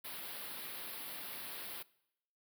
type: band-stop noise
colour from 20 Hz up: white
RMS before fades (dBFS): -45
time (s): 0.04-1.83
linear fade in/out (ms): 10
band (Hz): 4700 to 10000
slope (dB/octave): 48
effects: noise-tail reverb RT60 0.8 s tail -22 dB re dry + high-pass 150 Hz 12 dB/octave